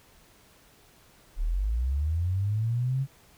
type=linear sweep; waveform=sine; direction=up; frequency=33.47 to 138.4 Hz; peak=-24 dBFS; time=1.36-3.07 s; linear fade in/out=50 ms; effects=pink hiss -58 dBFS RMS until 3.37 s

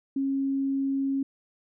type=tone; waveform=sine; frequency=272.5 Hz; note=C#4; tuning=29 cents flat; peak=-24 dBFS; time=0.16-1.23 s; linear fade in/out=5 ms; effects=none

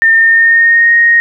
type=tone with pitch glide; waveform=sine; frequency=1810 to 1866.3 Hz; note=A6 to A#6; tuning=+48 to +2 cents; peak=-4 dBFS; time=0.02-1.2 s; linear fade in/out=0 ms; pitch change=+54 cents; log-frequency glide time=0.12-0.94 s; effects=none

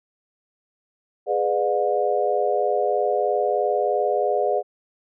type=chord; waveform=sine; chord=G# diminished seventh; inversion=none; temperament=just; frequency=415.3 / 498.4 / 598 / 717.6 Hz; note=G#4 / B4 / D5 / F5; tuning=0 / +16 / +31 / +47 cents; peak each=-24 / -25 / -24 / -24 dBFS; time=1.26-4.63 s; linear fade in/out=50 ms; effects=none

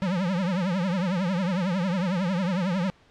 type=tone with vibrato; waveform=square; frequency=183.1 Hz; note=F#3; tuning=18 cents flat; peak=-24 dBFS; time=0.02-2.9 s; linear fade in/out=0 ms; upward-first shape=triangle; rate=11 Hz; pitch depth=180 cents each way; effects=pink hiss -58 dBFS RMS until 3.1 s + low-pass 4000 Hz 12 dB/octave

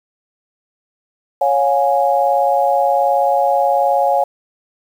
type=chord; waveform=sine; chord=Db major; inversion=none; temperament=equal with one note detuned; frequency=554.4 / 711.9 / 830.6 Hz; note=Db5 / F5 / Ab5; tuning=0 / +33 / 0 cents; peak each=-16 dBFS; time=1.41-4.24 s; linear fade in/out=5 ms; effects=7-bit

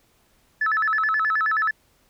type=tone with vibrato; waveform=sine; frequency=1500 Hz; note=F#6; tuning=23 cents sharp; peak=-18 dBFS; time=0.61-1.71 s; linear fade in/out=5 ms; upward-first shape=square; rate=9.4 Hz; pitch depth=250 cents each way; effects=tanh soft clip ceiling -14 dBFS + pink hiss -62 dBFS RMS until 2.09 s

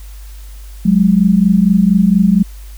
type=tone pair together; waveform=sine; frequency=183.42 / 207.7 Hz; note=F#3 / G#3; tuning=-15 / 0 cents; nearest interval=major second; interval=215 cents; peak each=-10 dBFS; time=0.85-2.43 s; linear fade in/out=10 ms; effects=added 50 Hz sine -29 dBFS peak until 2.77 s + white hiss -44 dBFS RMS until 2.77 s

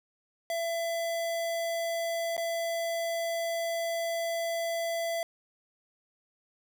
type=tone with dropouts; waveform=square; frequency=670 Hz; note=E5; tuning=28 cents sharp; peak=-30 dBFS; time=0.5-5.23 s; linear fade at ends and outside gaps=1 ms; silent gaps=2.367-2.378 s; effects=none

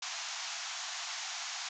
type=band-pass noise; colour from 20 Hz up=white; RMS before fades=-40 dBFS; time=0.02-1.69 s; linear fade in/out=5 ms; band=670 to 7100 Hz; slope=96 dB/octave; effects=none

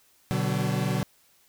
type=chord; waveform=40% pulse; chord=B minor; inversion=none; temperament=equal with one note detuned; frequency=123.47 / 146.83 / 188.67 Hz; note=B2 / D3 / F#3; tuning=0 / 0 / +34 cents; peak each=-28 / -28 / -28 dBFS; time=0.31-1.03 s; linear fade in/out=0 ms; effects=white hiss -62 dBFS RMS until 1.48 s

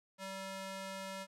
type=tone with high-pass filter; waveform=square; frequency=192.7 Hz; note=G3; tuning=29 cents flat; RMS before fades=-44 dBFS; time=0.18-1.27 s; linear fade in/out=50 ms; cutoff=440 Hz; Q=0.61; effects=low-pass 11000 Hz 12 dB/octave

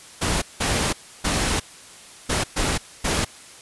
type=noise bursts at uneven times; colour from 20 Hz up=pink; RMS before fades=-22 dBFS; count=6; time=0.21-0.42 / 0.6-0.93 / 1.24-1.6 / 2.29-2.44 / 2.56-2.78 / 3.04-3.25 s; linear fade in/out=10 ms; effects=white hiss -44 dBFS RMS until 3.61 s + resampled to 24000 Hz

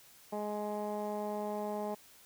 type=tone with low-pass filter; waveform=15% pulse; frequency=209.1 Hz; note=G#3; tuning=12 cents sharp; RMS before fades=-37 dBFS; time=0.32-1.95 s; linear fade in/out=10 ms; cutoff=860 Hz; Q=1.9; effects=white hiss -59 dBFS RMS until 2.25 s

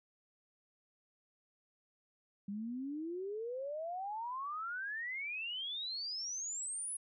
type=exponential sweep; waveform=sine; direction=up; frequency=196 to 10548 Hz; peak=-38 dBFS; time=2.48-6.97 s; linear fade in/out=5 ms; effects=none

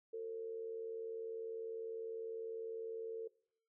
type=tone with amplitude modulation; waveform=sine; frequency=450 Hz; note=A4; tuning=39 cents sharp; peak=-38 dBFS; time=0.13-3.28 s; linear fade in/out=10 ms; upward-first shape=sine; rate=80 Hz; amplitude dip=55%; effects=noise-tail reverb RT60 0.6 s tail -22 dB re dry

